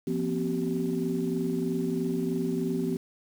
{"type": "tone cluster", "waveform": "sine", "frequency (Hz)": [171.5, 238.7, 261.8, 383.6], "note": ["F3", "A#3", "C4", "G4"], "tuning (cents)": [-31, 41, 1, -37], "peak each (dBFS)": -31, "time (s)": [0.07, 2.97], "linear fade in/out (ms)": 5, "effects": ["tanh soft clip ceiling -17 dBFS", "8-bit"]}